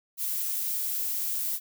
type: noise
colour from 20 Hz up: violet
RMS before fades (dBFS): -30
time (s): 0.17-1.6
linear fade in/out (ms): 50
effects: none